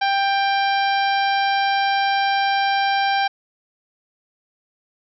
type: harmonic tone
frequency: 790 Hz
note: G5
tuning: 13 cents sharp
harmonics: 1 / 2 / 3 / 4 / 5 / 6 / 7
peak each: -18 / -24 / -28 / -30 / -32 / -34 / -35 dBFS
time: 0.01-3.28 s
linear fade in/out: 10 ms
effects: none